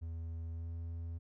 triangle tone with pitch glide, 82.41 to 83.56 Hz, E2 to E2, 0 to +24 cents, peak -37 dBFS, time 0.01-1.19 s, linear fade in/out 20 ms, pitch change +24 cents, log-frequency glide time 0.52-0.69 s, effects none

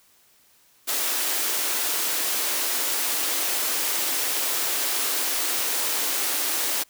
white high-pass noise, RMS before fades -25 dBFS, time 0.87-6.84 s, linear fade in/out 20 ms, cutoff 260 Hz, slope 48 dB/octave, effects white hiss -59 dBFS RMS until 6.89 s

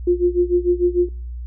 sine tone with tremolo, 353.3 Hz, F4, 20 cents sharp, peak -11 dBFS, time 0.07-1.09 s, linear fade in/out 5 ms, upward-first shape sine, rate 6.7 Hz, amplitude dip 90%, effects noise-tail reverb RT60 0.5 s tail -26 dB re dry + added 60 Hz sine -27 dBFS peak until 1.46 s

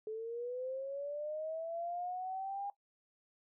sine linear sweep, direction up, 430 to 810 Hz, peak -37 dBFS, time 0.07-2.7 s, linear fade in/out 2 ms, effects noise-tail reverb RT60 0.1 s tail -17 dB re dry

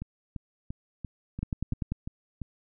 two click trains, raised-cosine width 5 ms, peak -17 / -23 dBFS, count 6 / 8, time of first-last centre 1.43-1.92 / 0.02-2.417 s, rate 10.2 / 2.92 Hz, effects none

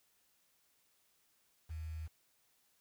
sine tone with quantisation, 79.4 Hz, D#2, 36 cents sharp, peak -40 dBFS, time 1.69-2.08 s, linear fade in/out 20 ms, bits 10, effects white hiss -74 dBFS RMS until 2.8 s

